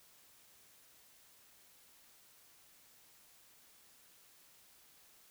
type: silence
effects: white hiss -64 dBFS RMS until 5.3 s